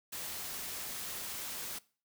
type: noise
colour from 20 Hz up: white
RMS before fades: -41 dBFS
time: 0.12-1.79 s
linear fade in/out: 10 ms
effects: noise-tail reverb RT60 0.4 s tail -21 dB re dry